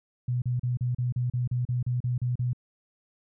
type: tone bursts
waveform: sine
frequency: 123.47 Hz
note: B2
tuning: in tune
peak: -24 dBFS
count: 13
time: 0.28-2.532 s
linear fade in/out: 5 ms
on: 140 ms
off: 36 ms
effects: none